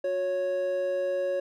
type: tone pair together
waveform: triangle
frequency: 363.5 / 554.4 Hz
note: F#4 / C#5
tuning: -31 / 0 cents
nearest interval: perfect fifth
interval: 731 cents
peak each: -33 / -24 dBFS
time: 0.04-1.4 s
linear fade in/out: 5 ms
effects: none